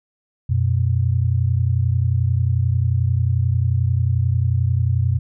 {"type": "tone pair together", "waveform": "sine", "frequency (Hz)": [90.74, 122], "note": ["F#2", "B2"], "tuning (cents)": [-33, -21], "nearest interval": "perfect fourth", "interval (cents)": 512, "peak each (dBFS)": -18, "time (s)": [0.49, 5.19], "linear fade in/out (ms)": 10, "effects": []}